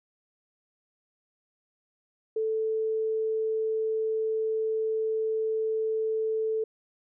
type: tone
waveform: sine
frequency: 440 Hz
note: A4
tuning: in tune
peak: -25 dBFS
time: 2.36-6.64 s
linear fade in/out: 5 ms
effects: none